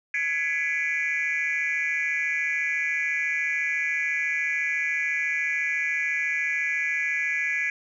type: tone cluster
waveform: sine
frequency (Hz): 1675 / 2013 / 2233 / 2387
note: G#6 / B6 / C#7 / D7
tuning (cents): +14 / +33 / +12 / +28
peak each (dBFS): -28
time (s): 0.14-7.7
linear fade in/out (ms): 2
effects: tanh soft clip ceiling -18 dBFS